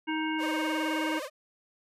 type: harmonic tone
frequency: 313.5 Hz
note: D#4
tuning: 13 cents sharp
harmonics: 1 / 3 / 5 / 7 / 9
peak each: -30 / -35 / -37 / -38 / -40 dBFS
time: 0.07-1.2 s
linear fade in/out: 20 ms
type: tone with vibrato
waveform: sawtooth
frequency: 562 Hz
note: C#5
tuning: 24 cents sharp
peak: -31 dBFS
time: 0.38-1.3 s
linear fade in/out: 50 ms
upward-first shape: sine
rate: 19 Hz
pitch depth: 180 cents each way
effects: resampled to 32000 Hz